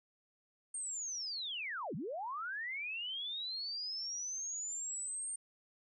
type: linear two-way sweep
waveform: sine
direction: down then up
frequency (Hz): 8800 to 130.3 to 8800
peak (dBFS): -38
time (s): 0.74-5.36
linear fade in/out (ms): 5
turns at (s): 1.95
effects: none